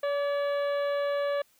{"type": "harmonic tone with a mistuned harmonic", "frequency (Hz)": 570, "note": "C#5", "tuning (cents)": 48, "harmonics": [1, 2, 3, 4, 5, 6, 7], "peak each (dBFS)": [-26, -37, -39, -47, -49, -49, -50], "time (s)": [0.03, 1.42], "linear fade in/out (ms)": 5, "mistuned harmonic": 2, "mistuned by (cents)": 26, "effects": ["white hiss -65 dBFS RMS until 1.59 s"]}